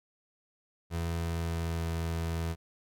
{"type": "tone with pitch glide", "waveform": "30% pulse", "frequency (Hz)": [83.9, 82.79], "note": ["E2", "E2"], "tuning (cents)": [31, 8], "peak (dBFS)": -28, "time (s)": [0.9, 2.56], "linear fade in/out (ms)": 50, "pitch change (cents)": -23, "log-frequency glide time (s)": [1.06, 1.92], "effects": []}